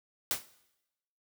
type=noise with exponential decay; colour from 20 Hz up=white; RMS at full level=-26 dBFS; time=0.31-0.46 s; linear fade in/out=1 ms; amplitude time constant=32 ms; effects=noise-tail reverb RT60 0.9 s tail -18 dB re dry